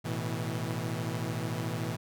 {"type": "chord", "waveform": "sawtooth", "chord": "A suspended second", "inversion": "none", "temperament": "equal with one note detuned", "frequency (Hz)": [110, 123.47, 162.36], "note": ["A2", "B2", "E3"], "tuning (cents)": [0, 0, -26], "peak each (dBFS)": -32, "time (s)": [0.04, 1.97], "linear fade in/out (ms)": 20, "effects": []}